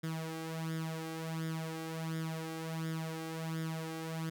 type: tone with flanger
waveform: sawtooth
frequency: 161.4 Hz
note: E3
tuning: 36 cents flat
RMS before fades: -39 dBFS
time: 0.03-4.3 s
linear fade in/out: 10 ms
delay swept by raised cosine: 0.57 to 2.57 ms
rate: 1.4 Hz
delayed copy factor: +0.7
effects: none